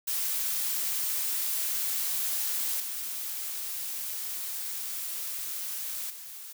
blue noise with level steps, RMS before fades -30 / -35 / -43 dBFS, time 0.07-6.53 s, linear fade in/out 10 ms, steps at 2.8 / 6.1 s, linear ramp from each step 2 ms, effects none

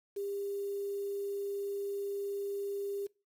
sine tone with quantisation, 400.7 Hz, G4, 38 cents sharp, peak -34 dBFS, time 0.16-3.07 s, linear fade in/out 10 ms, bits 9, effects noise-tail reverb RT60 0.3 s tail -23 dB re dry

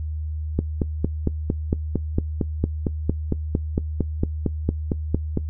click train, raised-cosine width 3 ms, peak -7 dBFS, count 22, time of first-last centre 0.59-5.374 s, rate 4.39 Hz, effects noise-tail reverb RT60 0.1 s tail -19 dB re dry + added 77 Hz sine -25 dBFS peak until 5.49 s

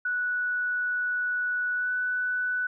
sine tone with pitch glide, 1475 to 1490.4 Hz, F#6 to F#6, -6 to +12 cents, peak -25 dBFS, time 0.05-2.67 s, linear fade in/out 5 ms, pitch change +18 cents, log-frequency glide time 1.76-1.9 s, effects none

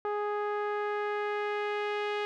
sawtooth tone with low-pass filter sweep, 415.3 Hz, G#4, in tune, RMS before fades -32 dBFS, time 0.05-2.25 s, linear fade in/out 0 ms, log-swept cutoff 1200 to 2800 Hz, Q 1.5, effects none

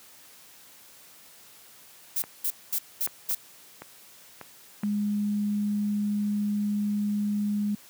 violet noise bursts, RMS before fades -27 dBFS, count 5, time 2.16-3.35 s, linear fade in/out 5 ms, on 62 ms, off 220 ms
clicks, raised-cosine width 0.5 ms, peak -24 dBFS, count 6, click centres 2.239 / 3.074 / 3.311 / 3.82 / 4.413 / 4.835 s
sine tone, 206.7 Hz, G#3, 8 cents flat, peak -24 dBFS, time 4.83-7.75 s, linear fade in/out 5 ms
effects white hiss -52 dBFS RMS until 7.89 s + high-pass 100 Hz 12 dB/octave

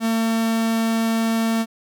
45% pulse tone, 225.8 Hz, A3, 45 cents sharp, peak -18 dBFS, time 0-1.66 s, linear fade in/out 50 ms, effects none

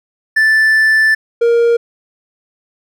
triangle tone pair in turn, 1760 / 468.7 Hz, A6 / A#4, 0 / +9 cents, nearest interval octave + major seventh, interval 2291 cents, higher first, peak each -6 dBFS, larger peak neither, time 0.36-1.15 / 1.41-1.77 s, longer first, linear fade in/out 10 ms, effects none

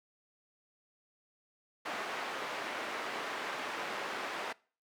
white band-pass noise, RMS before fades -39 dBFS, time 1.85-4.53 s, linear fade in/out 10 ms, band 340 to 1800 Hz, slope 12 dB/octave, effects noise-tail reverb RT60 0.4 s tail -23 dB re dry

